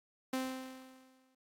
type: tone with exponential decay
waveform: sawtooth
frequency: 260.3 Hz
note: C4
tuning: 9 cents flat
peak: -28 dBFS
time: 0.33-1.35 s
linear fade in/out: 5 ms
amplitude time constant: 220 ms
effects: AAC 64 kbps